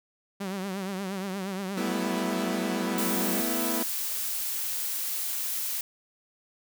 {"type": "tone with vibrato", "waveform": "sawtooth", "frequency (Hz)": 192.6, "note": "G3", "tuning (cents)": -30, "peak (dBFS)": -27, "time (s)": [0.4, 3.41], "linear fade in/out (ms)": 10, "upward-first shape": "triangle", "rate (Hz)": 8.5, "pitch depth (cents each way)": 100}
{"type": "chord", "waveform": "sawtooth", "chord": "A suspended second", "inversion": "none", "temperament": "equal", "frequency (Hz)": [220, 246.9, 329.6], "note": ["A3", "B3", "E4"], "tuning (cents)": [0, 0, 0], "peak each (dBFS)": [-31, -28, -29], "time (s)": [1.77, 3.83], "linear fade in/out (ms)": 5}
{"type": "noise", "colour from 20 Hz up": "blue", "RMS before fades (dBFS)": -31, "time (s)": [2.98, 5.81], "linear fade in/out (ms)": 2}
{"effects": []}